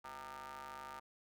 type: ring-modulated tone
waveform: sawtooth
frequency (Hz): 137.8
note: C#3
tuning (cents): -10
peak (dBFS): -40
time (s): 0.04-1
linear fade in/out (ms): 10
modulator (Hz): 1060
effects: none